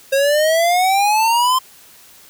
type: exponential sweep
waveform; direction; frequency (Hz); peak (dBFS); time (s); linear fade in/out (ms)
square; up; 537 to 1046.5; -13; 0.12-1.59; 10
effects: white hiss -45 dBFS RMS until 2.29 s